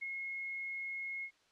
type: tone with ADSR envelope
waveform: sine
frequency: 2164 Hz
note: C#7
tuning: 42 cents flat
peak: -36 dBFS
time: 0.01-1.31 s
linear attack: 19 ms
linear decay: 7 ms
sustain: -2 dB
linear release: 75 ms
effects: white hiss -70 dBFS RMS until 1.51 s + low-pass 5000 Hz 12 dB/octave